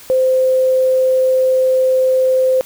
sine tone, 518 Hz, C5, 17 cents flat, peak -10 dBFS, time 0.1-2.61 s, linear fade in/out 0 ms, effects white hiss -39 dBFS RMS until 2.65 s

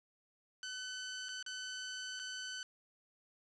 15% pulse tone with dropouts, 1511 Hz, F#6, 36 cents sharp, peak -35 dBFS, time 0.63-2.63 s, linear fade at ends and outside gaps 1 ms, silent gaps 1.286-1.29 / 1.427-1.463 / 2.193-2.197 s, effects resampled to 22050 Hz + 11-bit

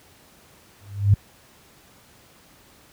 sine tone with exponential growth, 100.8 Hz, G2, 49 cents sharp, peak -8 dBFS, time 0.81-1.14 s, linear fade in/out 5 ms, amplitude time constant 70 ms, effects pink hiss -53 dBFS RMS until 2.92 s + high-pass 60 Hz 12 dB/octave

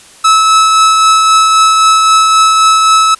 45% pulse tone with tremolo, 1300 Hz, E6, 24 cents flat, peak -3 dBFS, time 0.24-3.15 s, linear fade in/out 10 ms, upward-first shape triangle, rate 3.8 Hz, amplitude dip 30%, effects white hiss -38 dBFS RMS until 3.19 s + resampled to 24000 Hz

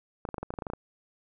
clicks, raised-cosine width 1 ms, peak -20 dBFS, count 12, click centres 0.252 / 0.289 / 0.343 / 0.382 / 0.43 / 0.505 / 0.539 / 0.588 / 0.622 / 0.668 / 0.701 / 0.735 s, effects none

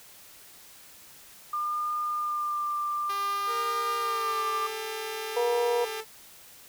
sine tone with vibrato, 1199 Hz, D6, 36 cents sharp, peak -27 dBFS, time 1.53-4.67 s, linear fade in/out 5 ms, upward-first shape sine, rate 0.58 Hz, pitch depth 17 cents each way
5% pulse tone, 400 Hz, G4, 35 cents sharp, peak -25 dBFS, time 3.09-6.01 s, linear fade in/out 10 ms
sawtooth tone with pitch glide, 466.2 to 440 Hz, A#4 to A4, 0 to 0 cents, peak -31 dBFS, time 3.46-6.05 s, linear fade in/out 50 ms, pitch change -100 cents, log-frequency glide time 3.99-4.43 s
harmonic tone, 239.2 Hz, A#3, 45 cents sharp, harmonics 2 / 3 / 4, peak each -24 / -35 / -32 dBFS, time 5.36-5.85 s, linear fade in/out 10 ms
effects white hiss -51 dBFS RMS until 6.68 s

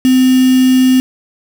sine tone with quantisation, 257.5 Hz, C4, 28 cents flat, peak -6 dBFS, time 0.05-1 s, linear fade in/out 0 ms, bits 3, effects none

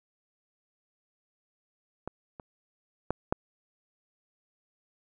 clicks, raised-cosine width 1 ms, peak -21 / -28 / -13 / -11 dBFS, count 4, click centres 2.076 / 2.398 / 3.106 / 3.325 s, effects none

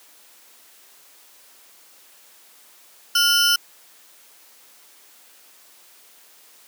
40% pulse tone cluster, 1406 / 3025 / 5270 Hz, F6 / F#7 / E8, +11 / +38 / -1 cents, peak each -19 dBFS, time 3.15-3.56 s, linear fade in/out 5 ms, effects white hiss -51 dBFS RMS until 6.67 s + high-pass 300 Hz 12 dB/octave

